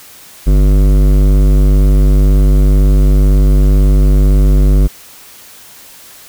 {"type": "tone with hard clipping", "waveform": "sine", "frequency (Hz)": 49, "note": "G1", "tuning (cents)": 0, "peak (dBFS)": -7, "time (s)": [0.46, 4.88], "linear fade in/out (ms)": 20, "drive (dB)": 15, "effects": ["white hiss -37 dBFS RMS until 6.28 s"]}